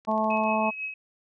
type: click train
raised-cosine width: 0.2 ms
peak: -35 dBFS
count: 7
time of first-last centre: 0.05-0.437 s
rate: 15.5 Hz
type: harmonic tone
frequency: 217.7 Hz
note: A3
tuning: 18 cents flat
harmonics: 1 / 2 / 3 / 4 / 5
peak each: -28 / -37 / -27 / -27 / -30 dBFS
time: 0.07-0.71 s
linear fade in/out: 20 ms
type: tone with tremolo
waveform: sine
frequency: 2558 Hz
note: D#7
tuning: 47 cents sharp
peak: -28 dBFS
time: 0.3-0.94 s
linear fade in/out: 5 ms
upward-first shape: triangle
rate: 6 Hz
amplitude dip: 65%
effects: none

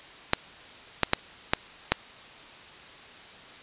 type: clicks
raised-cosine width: 0.3 ms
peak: -3 dBFS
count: 5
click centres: 0.334 / 1.033 / 1.134 / 1.535 / 1.92 s
effects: white hiss -47 dBFS RMS until 3.62 s + resampled to 8000 Hz

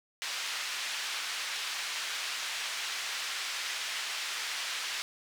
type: band-pass noise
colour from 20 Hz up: pink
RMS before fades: -36 dBFS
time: 0.22-5.02 s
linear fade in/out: 0 ms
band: 1800 to 5800 Hz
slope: 12 dB/octave
effects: none

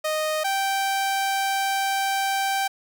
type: tone pair in turn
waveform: sawtooth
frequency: 620 / 781.2 Hz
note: D#5 / G5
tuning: -6 / -6 cents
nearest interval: major third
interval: 400 cents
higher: second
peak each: -19 / -18 dBFS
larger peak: second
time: 0.04-0.44 / 0.44-2.68 s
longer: second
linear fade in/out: 10 ms
effects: none

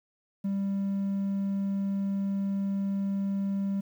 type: tone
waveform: triangle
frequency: 197 Hz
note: G3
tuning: 9 cents sharp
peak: -24 dBFS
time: 0.44-3.81 s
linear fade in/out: 10 ms
effects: tanh soft clip ceiling -20 dBFS + 10-bit

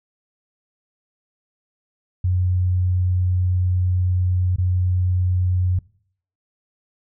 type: tone with dropouts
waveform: sine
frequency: 90.9 Hz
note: F#2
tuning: 30 cents flat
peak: -16 dBFS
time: 2.24-5.79 s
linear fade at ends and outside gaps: 5 ms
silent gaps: 4.561-4.583 s
effects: noise-tail reverb RT60 0.6 s tail -22 dB re dry

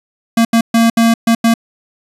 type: tone bursts at uneven times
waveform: square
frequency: 229.3 Hz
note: A#3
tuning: 28 cents flat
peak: -8 dBFS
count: 6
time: 0.37-0.45 / 0.53-0.61 / 0.74-0.9 / 0.97-1.14 / 1.27-1.35 / 1.44-1.54 s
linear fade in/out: 5 ms
effects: resampled to 32000 Hz

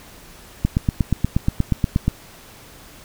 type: click train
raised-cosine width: 5 ms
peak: -4 dBFS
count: 13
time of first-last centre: 0.65-2.08 s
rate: 8.39 Hz
effects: pink hiss -44 dBFS RMS until 3.04 s

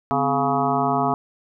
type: harmonic tone with a mistuned harmonic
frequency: 140 Hz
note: C#3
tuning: 18 cents sharp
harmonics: 1 / 2 / 3 / 5 / 6 / 7 / 8 / 9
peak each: -29 / -25 / -28 / -23 / -26 / -28 / -27 / -28 dBFS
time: 0.11-1.14 s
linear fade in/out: 0 ms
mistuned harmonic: 2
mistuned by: -140 cents
effects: none

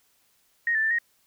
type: tone with pitch steps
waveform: sine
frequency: 1867 / 1763 / 1776 / 1871 Hz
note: A#6 / A6 / A6 / A#6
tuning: +2 / +3 / +16 / +6 cents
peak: -21 dBFS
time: 0.67-0.986 s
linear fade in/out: 2 ms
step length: 79 ms
effects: white hiss -66 dBFS RMS until 1.26 s

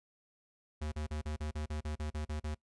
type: tone bursts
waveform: square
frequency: 76 Hz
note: D#2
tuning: 40 cents flat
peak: -36 dBFS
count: 12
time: 0.81-2.548 s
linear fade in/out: 10 ms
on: 110 ms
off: 38 ms
effects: noise-tail reverb RT60 0.1 s tail -22 dB re dry + resampled to 22050 Hz

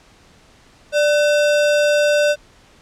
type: tone with sample-and-hold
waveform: sine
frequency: 590 Hz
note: D5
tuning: 8 cents sharp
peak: -12 dBFS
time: 0.92-2.36 s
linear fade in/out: 50 ms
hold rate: 2100 Hz
effects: pink hiss -50 dBFS RMS until 2.81 s + low-pass 7000 Hz 12 dB/octave

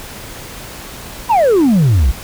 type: exponential sweep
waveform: sine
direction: down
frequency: 987.8 to 54.4 Hz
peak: -5 dBFS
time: 1.29-2.12 s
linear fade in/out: 20 ms
effects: tanh soft clip ceiling -7 dBFS + pink hiss -31 dBFS RMS until 2.23 s

